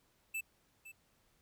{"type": "tone with echo", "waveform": "square", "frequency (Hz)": 2640, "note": "E7", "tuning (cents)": 2, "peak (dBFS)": -37, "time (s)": [0.34, 0.41], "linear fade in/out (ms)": 10, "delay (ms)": 510, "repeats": 1, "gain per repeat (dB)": -13, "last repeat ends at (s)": 0.92, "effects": ["pink hiss -73 dBFS RMS until 1.41 s"]}